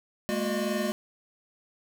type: tone cluster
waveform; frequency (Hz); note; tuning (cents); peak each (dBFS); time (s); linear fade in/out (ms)
square; 209.4 / 230.7 / 362.2 / 605; G#3 / A#3 / F#4 / D#5; +15 / -18 / -37 / -49; -32 / -34 / -34 / -33; 0.29-0.92; 0
effects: none